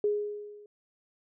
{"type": "tone with level ramp", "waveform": "sine", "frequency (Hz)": 415.4, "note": "G#4", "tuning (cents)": 0, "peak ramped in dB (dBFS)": [-22, -49], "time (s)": [0.04, 0.66], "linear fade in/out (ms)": 2, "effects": []}